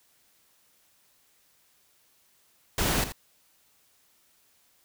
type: noise with echo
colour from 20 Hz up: pink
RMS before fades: -26 dBFS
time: 2.78-3.04 s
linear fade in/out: 2 ms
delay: 82 ms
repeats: 1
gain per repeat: -11 dB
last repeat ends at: 3.122 s
effects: white hiss -65 dBFS RMS until 4.84 s